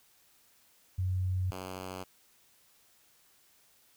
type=tone pair in turn; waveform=sine / 5% pulse; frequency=92.5 / 93.09 Hz; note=F#2 / F#2; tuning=0 / +11 cents; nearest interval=unison; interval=11 cents; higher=second; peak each=-28 dBFS; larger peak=neither; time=0.98-1.51 / 1.51-2.04 s; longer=neither; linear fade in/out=10 ms; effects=white hiss -65 dBFS RMS until 3.96 s